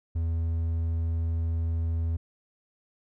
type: tone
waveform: triangle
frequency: 82.41 Hz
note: E2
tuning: in tune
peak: -23 dBFS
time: 0.15-2.17 s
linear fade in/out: 10 ms
effects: none